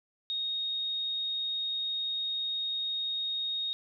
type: tone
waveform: sine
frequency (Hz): 3729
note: A#7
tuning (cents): 0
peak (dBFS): -30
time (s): 0.3-3.73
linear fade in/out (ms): 0
effects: none